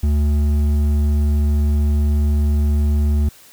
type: tone with hard clipping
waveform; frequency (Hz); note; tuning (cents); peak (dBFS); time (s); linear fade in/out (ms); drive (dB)
triangle; 73.42; D2; 0; -15; 0.03-3.29; 5; 11
effects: white hiss -46 dBFS RMS until 3.52 s